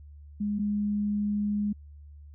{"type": "tone pair in turn", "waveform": "sine", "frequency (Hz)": [206.7, 206.7], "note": ["G#3", "G#3"], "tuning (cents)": [-8, -8], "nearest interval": "unison", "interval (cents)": 0, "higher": "neither", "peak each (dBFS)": [-26, -25], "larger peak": "second", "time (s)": [[0.4, 0.59], [0.59, 1.73]], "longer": "second", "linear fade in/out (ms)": 10, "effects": ["added 73 Hz sine -45 dBFS peak until 2.34 s"]}